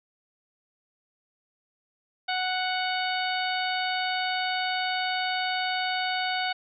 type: harmonic tone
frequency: 740 Hz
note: F#5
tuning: in tune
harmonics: 1 / 2 / 3 / 4 / 5 / 6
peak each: -29 / -32 / -34 / -35 / -36 / -37 dBFS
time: 2.28-6.53 s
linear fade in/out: 10 ms
effects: none